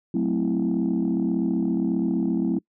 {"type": "chord", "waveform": "sine", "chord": "F# half-diminished seventh", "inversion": "none", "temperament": "equal", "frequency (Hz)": [185, 220, 261.6, 329.6], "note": ["F#3", "A3", "C4", "E4"], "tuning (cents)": [0, 0, 0, 0], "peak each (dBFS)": -25, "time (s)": [0.14, 2.59], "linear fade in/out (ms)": 5, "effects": ["noise-tail reverb RT60 0.1 s tail -25 dB re dry", "tanh soft clip ceiling -15 dBFS"]}